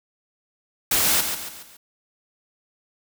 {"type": "noise with echo", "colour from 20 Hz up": "white", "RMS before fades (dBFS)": -20, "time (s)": [0.91, 1.21], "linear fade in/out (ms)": 5, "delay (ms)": 140, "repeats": 4, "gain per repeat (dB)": -7, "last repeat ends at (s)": 1.77, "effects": []}